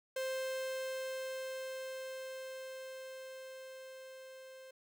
45% pulse tone with level ramp, 524 Hz, C5, 2 cents sharp, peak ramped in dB -35 to -51 dBFS, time 0.16-4.71 s, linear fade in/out 5 ms, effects none

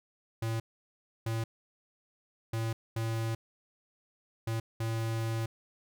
square tone bursts at uneven times, 113.1 Hz, A2, 48 cents sharp, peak -31 dBFS, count 6, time 0.42-0.6 / 1.26-1.44 / 2.53-2.73 / 2.96-3.35 / 4.47-4.6 / 4.8-5.46 s, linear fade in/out 5 ms, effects none

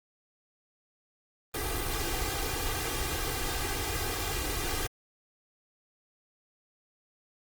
pink noise with comb filter, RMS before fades -32 dBFS, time 1.54-4.87 s, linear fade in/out 5 ms, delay 2.5 ms, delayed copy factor +0.85, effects Opus 32 kbps

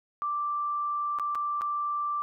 sine tone with dropouts, 1174.7 Hz, D6, in tune, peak -27 dBFS, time 0.22-2.22 s, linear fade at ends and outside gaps 0 ms, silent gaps 1.187-1.197 / 1.349-1.354 / 1.611-1.618 s, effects none

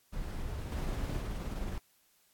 brown noise, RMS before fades -38 dBFS, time 0.12-1.21 s, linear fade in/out 20 ms
brown noise with tremolo, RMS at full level -36 dBFS, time 0.72-1.78 s, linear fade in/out 0 ms, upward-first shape sine, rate 19 Hz, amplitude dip 25%
effects white hiss -69 dBFS RMS until 2.33 s + AAC 64 kbps

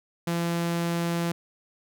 sawtooth tone, 170 Hz, F3, 46 cents flat, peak -21 dBFS, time 0.27-1.32 s, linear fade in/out 5 ms, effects none

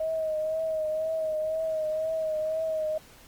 sine tone with vibrato, 631 Hz, D#5, 24 cents sharp, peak -26 dBFS, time 0-2.98 s, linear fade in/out 5 ms, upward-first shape triangle, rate 2 Hz, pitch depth 42 cents each way, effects pink hiss -53 dBFS RMS until 3.27 s + Opus 24 kbps

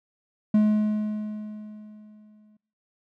triangle tone with exponential decay, 212.4 Hz, G#3, 39 cents sharp, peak -13 dBFS, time 0.54-2.57 s, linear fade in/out 5 ms, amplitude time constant 440 ms, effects noise-tail reverb RT60 0.7 s tail -26 dB re dry

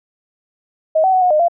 sine tone with pitch steps, 632 / 758 / 745 / 725 / 610 / 687 Hz, D#5 / F#5 / F#5 / F#5 / D#5 / F5, +27 / +42 / +12 / -35 / -34 / -29 cents, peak -10 dBFS, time 0.95-1.484 s, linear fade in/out 10 ms, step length 89 ms, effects none

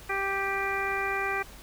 harmonic tone with a mistuned harmonic, 392 Hz, G4, in tune, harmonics 1 / 2 / 3 / 4 / 5 / 6, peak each -34 / -34 / -34 / -34 / -34 / -34 dBFS, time 0.09-1.43 s, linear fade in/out 10 ms, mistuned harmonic 6, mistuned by +22 cents, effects added 50 Hz sine -49 dBFS peak until 1.62 s + pink hiss -49 dBFS RMS until 1.62 s

